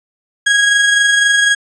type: tone with amplitude modulation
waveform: 35% pulse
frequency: 1647 Hz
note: G#6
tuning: 15 cents flat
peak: -6 dBFS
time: 0.46-1.55 s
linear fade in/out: 10 ms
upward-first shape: sine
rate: 23.9 Hz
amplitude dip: 35%
effects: resampled to 22050 Hz